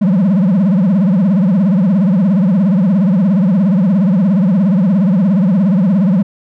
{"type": "tone with vibrato", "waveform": "triangle", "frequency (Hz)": 189.8, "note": "F#3", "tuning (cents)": 44, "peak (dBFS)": -6, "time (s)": [0.01, 6.23], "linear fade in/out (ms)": 10, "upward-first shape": "triangle", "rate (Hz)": 17, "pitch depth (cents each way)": 260, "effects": []}